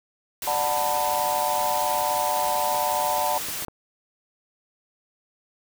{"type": "noise", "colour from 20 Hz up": "white", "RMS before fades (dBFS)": -31, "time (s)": [0.42, 3.65], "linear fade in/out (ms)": 2}
{"type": "chord", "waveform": "sine", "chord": "B minor seventh", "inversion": "first", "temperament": "just", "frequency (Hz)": [592.7, 740.8, 889, 987.8], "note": ["D5", "F#5", "A5", "B5"], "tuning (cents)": [16, 2, 18, 0], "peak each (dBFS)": [-29, -27, -26, -29], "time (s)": [0.47, 3.38], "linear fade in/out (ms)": 2}
{"type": "clicks", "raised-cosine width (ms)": 1, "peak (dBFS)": -24, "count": 4, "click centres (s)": [2.747, 3.486, 3.624, 3.683]}
{"effects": []}